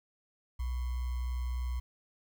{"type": "tone with sample-and-hold", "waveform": "sine", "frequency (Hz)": 61.74, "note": "B1", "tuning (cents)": 0, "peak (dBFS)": -31, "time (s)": [0.59, 1.8], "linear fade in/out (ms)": 10, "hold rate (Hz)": 1050, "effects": []}